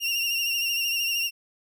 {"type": "tone with vibrato", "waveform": "30% pulse", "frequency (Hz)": 2776, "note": "F7", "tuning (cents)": -11, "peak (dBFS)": -21, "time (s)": [0, 1.31], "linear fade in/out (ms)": 50, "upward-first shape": "sine", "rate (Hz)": 13, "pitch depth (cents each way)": 39, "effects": []}